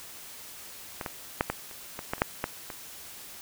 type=clicks; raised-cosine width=0.5 ms; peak=-18 / -17 / -8 / -12 / -30 / -20 / -13 / -28 / -6 / -12 / -22 dBFS; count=11; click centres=1.012 / 1.062 / 1.409 / 1.5 / 1.712 / 1.991 / 2.135 / 2.181 / 2.219 / 2.441 / 2.702 s; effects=white hiss -45 dBFS RMS until 3.41 s